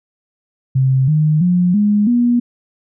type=tone with pitch steps; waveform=sine; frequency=132.1 / 153.51 / 178.38 / 207.3 / 240.9 Hz; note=C3 / D#3 / F3 / G#3 / B3; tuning=+17 / -23 / +37 / -3 / -43 cents; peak=-10 dBFS; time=0.75-2.4 s; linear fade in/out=10 ms; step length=330 ms; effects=none